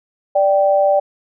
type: tone pair together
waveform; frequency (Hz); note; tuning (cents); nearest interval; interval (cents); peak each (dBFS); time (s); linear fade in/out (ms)
sine; 587.3 / 780.8; D5 / G5; 0 / -7; perfect fourth; 493; -12 / -16; 0.35-1; 10
effects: none